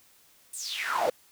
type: noise with high-pass filter sweep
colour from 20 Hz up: brown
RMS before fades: -30 dBFS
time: 0.53-1.1 s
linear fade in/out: 5 ms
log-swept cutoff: 9600 to 490 Hz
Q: 7.6
effects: white hiss -60 dBFS RMS until 1.31 s